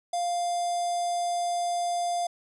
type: tone with notch filter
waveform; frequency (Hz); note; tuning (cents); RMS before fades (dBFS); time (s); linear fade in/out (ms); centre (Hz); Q
square; 700; F5; +4; -28; 0.13-2.27; 5; 2300; 0.75
effects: resampled to 24000 Hz